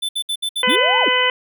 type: tone bursts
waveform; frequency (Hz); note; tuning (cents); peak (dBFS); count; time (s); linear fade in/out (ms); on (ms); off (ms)
square; 3520; A7; 0; -20; 6; 0.02-0.76; 10; 70; 64
type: harmonic tone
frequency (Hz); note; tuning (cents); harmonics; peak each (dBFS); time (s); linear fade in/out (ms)
503; B4; +32; 1 / 2 / 3 / 4 / 5 / 6; -22 / -21 / -24 / -19 / -25 / -19; 0.63-1.3; 2
type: linear two-way sweep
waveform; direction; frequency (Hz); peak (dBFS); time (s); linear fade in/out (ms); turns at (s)
sine; up then down; 184.9 to 973 to 184.9; -19; 0.67-1.09; 10; 1
effects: none

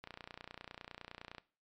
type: click train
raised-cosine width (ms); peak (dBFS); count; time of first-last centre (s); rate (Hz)
0.3; -30; 41; 0.04-1.382; 29.8
effects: noise-tail reverb RT60 0.4 s tail -19 dB re dry + MP3 64 kbps

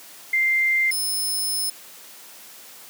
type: tone pair in turn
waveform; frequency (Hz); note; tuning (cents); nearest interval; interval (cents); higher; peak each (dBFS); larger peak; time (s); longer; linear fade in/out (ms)
sine / 15% pulse; 2093 / 5216; C7 / E8; 0 / -19; octave + major third; 1581; second; -17; neither; 0.33-0.91 / 0.91-1.7; second; 5
effects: white hiss -44 dBFS RMS until 2.89 s + high-pass 200 Hz 12 dB/octave

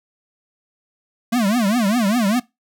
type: tone with vibrato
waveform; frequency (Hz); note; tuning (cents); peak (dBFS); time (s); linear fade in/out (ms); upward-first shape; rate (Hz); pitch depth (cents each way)
square; 220; A3; 0; -16; 1.32-2.4; 10; triangle; 5; 270
effects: noise-tail reverb RT60 0.2 s tail -21 dB re dry

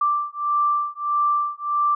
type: beating tone pair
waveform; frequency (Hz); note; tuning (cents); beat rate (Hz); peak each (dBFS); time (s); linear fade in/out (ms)
sine; 1174.7 / 1176.3; D6 / D6; 0 / +2; 1.6; -22; 0.01-1.95; 5
effects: none

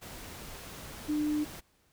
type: tone in noise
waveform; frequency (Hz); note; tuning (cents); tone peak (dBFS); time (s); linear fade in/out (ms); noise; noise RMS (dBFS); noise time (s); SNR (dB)
sine; 300.4; D4; +39; -27; 1.08-1.45; 20; pink; -45; 0.01-1.61; +15
effects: pink hiss -69 dBFS RMS until 1.92 s

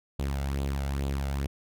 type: tone with flanger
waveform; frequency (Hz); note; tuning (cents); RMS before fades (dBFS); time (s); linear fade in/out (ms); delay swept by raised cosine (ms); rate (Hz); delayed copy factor
sawtooth; 69; C#2; -7; -30; 0.19-1.47; 5; 0.26 to 1.46; 2.3; +0.55
effects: none

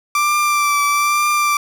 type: tone with vibrato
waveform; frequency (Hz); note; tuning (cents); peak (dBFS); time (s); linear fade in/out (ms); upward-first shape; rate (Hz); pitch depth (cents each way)
30% pulse; 1174.7; D6; 0; -11; 0.15-1.57; 2; triangle; 1.1; 28
effects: none

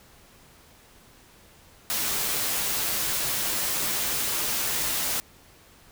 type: noise with comb filter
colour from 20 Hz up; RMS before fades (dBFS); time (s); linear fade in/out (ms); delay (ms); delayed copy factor
white; -27; 1.9-5.2; 0; 11; -0.5
effects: pink hiss -54 dBFS RMS until 5.91 s

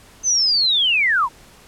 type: linear sweep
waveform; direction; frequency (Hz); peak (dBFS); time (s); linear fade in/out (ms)
sine; down; 6272 to 880; -14; 0.23-1.29; 50
effects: pink hiss -47 dBFS RMS until 1.67 s + low-pass 12000 Hz 12 dB/octave

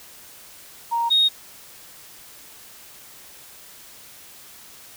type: tone pair in turn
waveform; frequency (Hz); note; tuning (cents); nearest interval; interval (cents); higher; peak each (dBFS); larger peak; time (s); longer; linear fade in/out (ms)
sine; 933 / 3732; A#5 / A#7; +1 / +1; 2 octaves; 2400; second; -19 / -13; second; 0.91-1.1 / 1.1-1.29; neither; 20
effects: tanh soft clip ceiling -10 dBFS + white hiss -45 dBFS RMS until 4.96 s

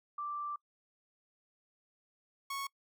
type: tone pair in turn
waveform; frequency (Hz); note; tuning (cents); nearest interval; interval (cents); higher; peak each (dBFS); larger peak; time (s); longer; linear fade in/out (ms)
sine / sawtooth; 1174.7 / 1104.1; D6 / C#6; 0 / -7; minor second; 107; first; -36 / -33; second; 0.18-0.56 / 2.5-2.67; first; 5
effects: noise-tail reverb RT60 0.1 s tail -25 dB re dry

